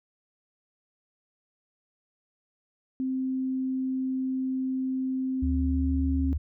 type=tone with pitch glide; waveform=sine; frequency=261 to 267.4 Hz; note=C4 to C4; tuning=-4 to +38 cents; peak=-26 dBFS; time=3-6.33 s; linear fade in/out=0 ms; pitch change=+42 cents; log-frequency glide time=5.4-6.03 s
type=tone with vibrato; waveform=sine; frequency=74.4 Hz; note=D2; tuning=23 cents sharp; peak=-25 dBFS; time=5.42-6.38 s; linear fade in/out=10 ms; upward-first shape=triangle; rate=18 Hz; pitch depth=9 cents each way
effects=none